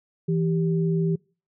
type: tone pair together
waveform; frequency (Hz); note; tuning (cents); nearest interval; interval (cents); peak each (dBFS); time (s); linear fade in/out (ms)
sine; 164.81 / 392.2; E3 / G4; 0 / +1; octave + minor third; 1501; -21 / -27; 0.28-1.16; 10
effects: noise-tail reverb RT60 0.4 s tail -26 dB re dry